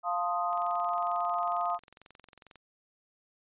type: chord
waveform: sine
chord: F dominant seventh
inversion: none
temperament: equal with one note detuned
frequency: 698.5 / 883.6 / 1046.5 / 1244.5 Hz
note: F5 / A5 / C6 / Eb6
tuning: 0 / +7 / 0 / 0 cents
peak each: -31 / -37 / -36 / -32 dBFS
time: 0.03-1.79 s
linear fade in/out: 50 ms
type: click train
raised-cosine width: 0.2 ms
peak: -34 dBFS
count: 46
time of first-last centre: 0.53-2.557 s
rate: 22.2 Hz
effects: resampled to 8000 Hz